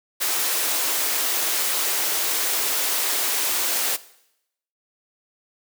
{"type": "high-pass noise", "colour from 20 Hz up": "white", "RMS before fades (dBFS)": -23, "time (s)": [0.2, 3.97], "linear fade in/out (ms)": 20, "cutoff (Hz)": 300, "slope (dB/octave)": 24, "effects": ["noise-tail reverb RT60 0.8 s tail -18 dB re dry"]}